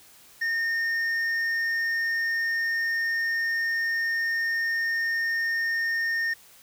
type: tone with hard clipping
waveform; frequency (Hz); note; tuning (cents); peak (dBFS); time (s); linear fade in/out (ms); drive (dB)
sine; 1830; A#6; -32; -25; 0.41-6.34; 10; 4
effects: white hiss -53 dBFS RMS until 6.62 s